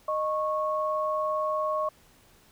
sine tone pair together, 617.4 / 1100 Hz, D#5 / C#6, -14 / -14 cents, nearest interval minor seventh, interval 1000 cents, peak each -28 / -28 dBFS, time 0.08-1.89 s, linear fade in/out 5 ms, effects pink hiss -59 dBFS RMS until 2.51 s

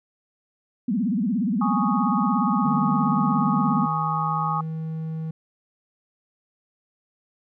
sine tone with vibrato, 216.9 Hz, A3, 25 cents flat, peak -20 dBFS, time 0.88-3.86 s, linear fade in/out 5 ms, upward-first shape sine, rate 17 Hz, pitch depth 280 cents each way
sine chord, Ab suspended fourth, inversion none, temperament equal, 830.6 / 1108.7 / 1244.5 Hz, Ab5 / Db6 / Eb6, 0 / 0 / 0 cents, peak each -27 dBFS, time 1.61-4.61 s, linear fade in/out 5 ms
triangle tone with pitch glide, 155.56 to 159.84 Hz, D#3 to D#3, 0 to +47 cents, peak -25 dBFS, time 2.65-5.31 s, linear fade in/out 5 ms, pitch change +47 cents, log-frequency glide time 2.82-4.71 s
effects none

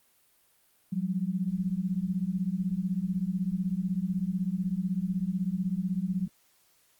sine beating tone pair, 177.3 / 193.3 Hz, F3 / G3, +26 / -24 cents, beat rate 16 Hz, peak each -30 dBFS, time 0.92-6.28 s, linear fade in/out 10 ms, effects white hiss -66 dBFS RMS until 6.99 s + Opus 32 kbps

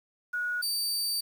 sine / sawtooth tone pair in turn, 1456 / 4623 Hz, F#6 / D8, -28 / -28 cents, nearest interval octave + minor sixth, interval 2000 cents, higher second, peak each -28 / -25 dBFS, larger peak second, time 0.33-0.62 / 0.62-1.21 s, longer second, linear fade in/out 10 ms, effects 9-bit

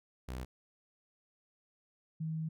sawtooth / sine tone pair in turn, 63.2 / 159.25 Hz, B1 / D#3, +41 / +41 cents, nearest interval octave + major third, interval 1600 cents, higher second, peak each -35 / -34 dBFS, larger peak second, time 0.28-0.45 / 2.2-2.49 s, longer second, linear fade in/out 10 ms, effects none

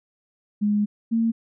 sine tone pair in turn, 207.7 / 227.7 Hz, G#3 / A#3, 0 / -40 cents, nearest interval major second, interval 160 cents, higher second, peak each -18 dBFS, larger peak neither, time 0.61-0.86 / 1.11-1.32 s, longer first, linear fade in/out 20 ms, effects none

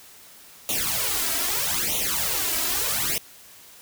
white noise with flanger, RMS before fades -25 dBFS, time 0.69-3.18 s, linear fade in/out 0 ms, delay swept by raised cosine 0.3 to 3.1 ms, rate 0.79 Hz, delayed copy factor +0.95, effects white hiss -48 dBFS RMS until 3.81 s

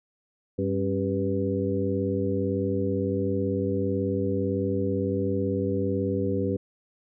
harmonic tone with a mistuned harmonic, 98 Hz, G2, in tune, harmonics 1 / 2 / 3 / 4 / 5, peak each -30 / -30 / -30 / -30 / -30 dBFS, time 0.58-6.57 s, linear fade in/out 10 ms, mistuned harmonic 3, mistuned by -100 cents, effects none

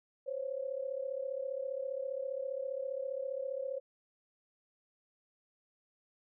sine tone pair together, 518 / 553 Hz, C5 / C#5, -17 / -4 cents, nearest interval minor second, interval 113 cents, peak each -38 / -38 dBFS, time 0.26-3.8 s, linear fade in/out 20 ms, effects none

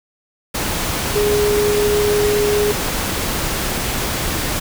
sine tone in noise, 415.3 Hz, G#4, in tune, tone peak -14 dBFS, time 1.15-2.72 s, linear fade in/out 10 ms, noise pink, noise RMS -21 dBFS, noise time 0.54-4.6 s, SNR +4 dB, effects none

